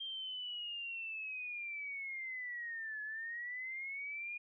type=linear two-way sweep; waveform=sine; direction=down then up; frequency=3190 to 1701 to 2444 Hz; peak=-40 dBFS; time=0-4.38 s; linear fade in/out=10 ms; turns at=3.02 s; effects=none